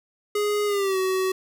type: tone with pitch glide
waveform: square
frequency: 415.3 to 376.5 Hz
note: G#4 to F#4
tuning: 0 to +30 cents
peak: -22 dBFS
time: 0.35-1.32 s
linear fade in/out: 5 ms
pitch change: -170 cents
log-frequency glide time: 0.66-0.98 s
effects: none